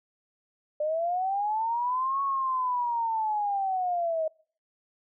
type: linear two-way sweep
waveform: sine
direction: up then down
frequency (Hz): 593 to 1111 to 625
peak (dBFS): -25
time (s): 0.8-4.28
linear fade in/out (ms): 5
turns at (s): 2.22
effects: noise-tail reverb RT60 0.5 s tail -26 dB re dry